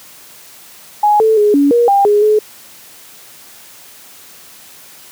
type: tone with pitch steps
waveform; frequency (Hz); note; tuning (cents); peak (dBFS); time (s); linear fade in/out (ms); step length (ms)
sine; 835 / 440.8 / 417 / 283.8 / 475.2 / 798 / 414.5 / 426.5; G#5 / A4 / G#4 / C#4 / A#4 / G5 / G#4 / G#4; +9 / +3 / +7 / +41 / +33 / +31 / -3 / +46; -7; 1.03-2.39; 5; 170
effects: white hiss -39 dBFS RMS until 5.11 s + high-pass 100 Hz 12 dB/octave